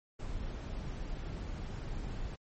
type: noise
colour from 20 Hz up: brown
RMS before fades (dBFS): -39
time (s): 0.19-2.36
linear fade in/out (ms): 10
effects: MP3 32 kbps